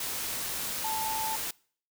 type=tone in noise; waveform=sine; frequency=880 Hz; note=A5; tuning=in tune; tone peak=-31 dBFS; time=0.84-1.36 s; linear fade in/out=5 ms; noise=white; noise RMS=-34 dBFS; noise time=0-1.51 s; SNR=0 dB; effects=noise-tail reverb RT60 0.5 s tail -24 dB re dry